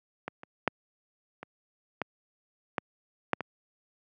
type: clicks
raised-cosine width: 0.5 ms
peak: -19 / -28 / -8 / -25 / -14 / -12 / -8 / -18 dBFS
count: 8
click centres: 0.28 / 0.434 / 0.677 / 1.43 / 2.017 / 2.782 / 3.333 / 3.407 s
effects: high-pass 150 Hz 12 dB/octave